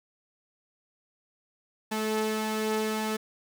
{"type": "tone pair together", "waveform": "sawtooth", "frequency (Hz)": [216.6, 435], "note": ["A3", "A4"], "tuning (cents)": [-27, -20], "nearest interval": "octave", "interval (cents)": 1207, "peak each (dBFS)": -26, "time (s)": [1.91, 3.17], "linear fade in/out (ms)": 10, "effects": []}